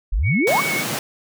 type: exponential sweep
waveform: sine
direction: up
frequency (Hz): 36.71 to 1235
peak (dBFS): -16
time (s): 0.12-0.61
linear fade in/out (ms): 10
type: tone with vibrato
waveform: sine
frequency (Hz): 2217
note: C#7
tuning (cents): 0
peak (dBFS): -21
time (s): 0.23-0.85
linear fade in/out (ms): 50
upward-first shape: sine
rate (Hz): 5.3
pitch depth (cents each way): 23
type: high-pass noise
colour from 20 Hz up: pink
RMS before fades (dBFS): -25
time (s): 0.47-0.99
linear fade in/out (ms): 2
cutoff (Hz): 120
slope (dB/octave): 48
effects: none